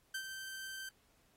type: tone with ADSR envelope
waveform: sawtooth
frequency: 1555 Hz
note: G6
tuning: 14 cents flat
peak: -33 dBFS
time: 0.14-0.89 s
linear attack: 8 ms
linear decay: 76 ms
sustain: -7 dB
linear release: 3 ms
effects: pink hiss -72 dBFS RMS until 1.36 s + AAC 48 kbps